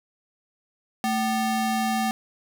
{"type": "ring-modulated tone", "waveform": "square", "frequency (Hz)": 493.9, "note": "B4", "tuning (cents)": 0, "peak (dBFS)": -20, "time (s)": [1.04, 2.11], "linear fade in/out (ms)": 0, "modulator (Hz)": 272, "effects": []}